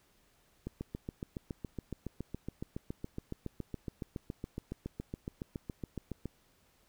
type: click train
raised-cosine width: 3 ms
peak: -25 dBFS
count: 41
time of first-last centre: 0.67-6.257 s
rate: 7.16 Hz
effects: pink hiss -69 dBFS RMS until 6.88 s